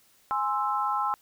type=chord; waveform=sine; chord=Ab augmented; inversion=none; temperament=equal; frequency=830.6 / 1046.5 / 1318.5 Hz; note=Ab5 / C6 / E6; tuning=0 / 0 / 0 cents; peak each=-29 dBFS; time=0.31-1.14 s; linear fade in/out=0 ms; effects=white hiss -62 dBFS RMS until 1.21 s